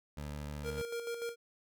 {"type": "tone", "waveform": "20% pulse", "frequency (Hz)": 73.42, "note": "D2", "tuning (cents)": 0, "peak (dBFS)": -35, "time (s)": [0.17, 0.82], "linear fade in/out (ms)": 5}
{"type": "tone with tremolo", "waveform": "square", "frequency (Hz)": 468.6, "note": "A#4", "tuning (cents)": 9, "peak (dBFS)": -36, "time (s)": [0.63, 1.36], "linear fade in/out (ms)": 50, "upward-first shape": "square", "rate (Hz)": 6.8, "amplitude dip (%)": 50}
{"effects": []}